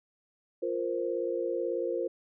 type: chord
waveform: sine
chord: F suspended fourth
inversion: none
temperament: just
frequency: 349.2 / 465.6 / 523.8 Hz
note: F4 / Bb4 / C5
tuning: 0 / -2 / +2 cents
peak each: -33 dBFS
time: 0.62-2.08 s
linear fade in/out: 10 ms
effects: none